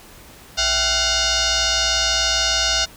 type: tone with frequency modulation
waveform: sine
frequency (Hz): 659.3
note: E5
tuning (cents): 0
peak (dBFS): -16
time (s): 0.57-2.86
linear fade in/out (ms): 20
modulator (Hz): 719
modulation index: 7.8
effects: pink hiss -44 dBFS RMS until 2.96 s